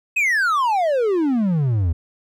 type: exponential sweep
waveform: triangle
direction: down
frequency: 2602 to 77.78 Hz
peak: -14 dBFS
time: 0.16-1.93 s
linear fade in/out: 10 ms
effects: none